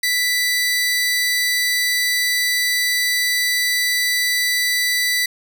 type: tone pair together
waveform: sawtooth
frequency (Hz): 1980 / 4643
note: B6 / D8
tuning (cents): +4 / -21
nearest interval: octave + minor third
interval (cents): 1475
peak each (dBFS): -14 / -21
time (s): 0.03-5.26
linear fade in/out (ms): 5
effects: none